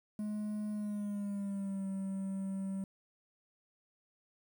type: tone with pitch glide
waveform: triangle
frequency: 210.7 to 193.21 Hz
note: G#3 to G3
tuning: +25 to -25 cents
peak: -33 dBFS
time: 0.19-2.84 s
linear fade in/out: 2 ms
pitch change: -150 cents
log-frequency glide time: 0.71-1.87 s
effects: 10-bit